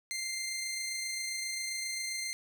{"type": "tone with amplitude modulation", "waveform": "15% pulse", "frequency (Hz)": 2093, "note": "C7", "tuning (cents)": 0, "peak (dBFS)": -27, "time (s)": [0.11, 2.33], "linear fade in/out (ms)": 0, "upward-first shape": "sine", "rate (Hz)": 27.5, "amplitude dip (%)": 25, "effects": []}